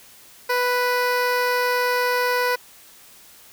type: tone with notch filter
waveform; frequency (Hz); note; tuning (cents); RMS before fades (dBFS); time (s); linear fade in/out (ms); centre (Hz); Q
15% pulse; 493.9; B4; 0; -21; 0.49-2.56; 10; 7800; 1.6
effects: white hiss -48 dBFS RMS until 3.52 s